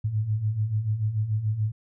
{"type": "beating tone pair", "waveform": "sine", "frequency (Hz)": [103, 109.9], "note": ["G#2", "A2"], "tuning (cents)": [-14, -2], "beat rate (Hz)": 6.9, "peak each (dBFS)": [-30, -24], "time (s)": [0.04, 1.72], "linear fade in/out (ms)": 10, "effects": []}